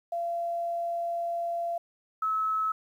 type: tone pair in turn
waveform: sine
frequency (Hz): 684 / 1295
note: F5 / E6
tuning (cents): -36 / -31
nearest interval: major seventh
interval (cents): 1105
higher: second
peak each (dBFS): -28 / -25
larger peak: second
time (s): 0.12-1.78 / 2.22-2.72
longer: first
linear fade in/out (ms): 5
effects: 10-bit